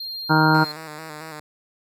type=tone; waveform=triangle; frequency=4204 Hz; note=C8; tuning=7 cents sharp; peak=-28 dBFS; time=0-0.72 s; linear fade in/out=5 ms
type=harmonic tone; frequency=156.3 Hz; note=D#3; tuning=8 cents sharp; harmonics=1 / 2 / 3 / 4 / 5 / 6 / 7 / 8 / 9 / 10; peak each=-19 / -20 / -28 / -30 / -25 / -20 / -30 / -31 / -20 / -31 dBFS; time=0.29-0.65 s; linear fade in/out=20 ms
type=tone with vibrato; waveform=5% pulse; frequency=155.56 Hz; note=D#3; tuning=in tune; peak=-23 dBFS; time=0.54-1.4 s; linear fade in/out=5 ms; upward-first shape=square; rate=4.5 Hz; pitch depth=45 cents each way
effects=none